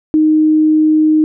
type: tone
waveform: sine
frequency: 310 Hz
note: D#4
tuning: 6 cents flat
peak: -7 dBFS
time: 0.14-1.24 s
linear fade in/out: 0 ms
effects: none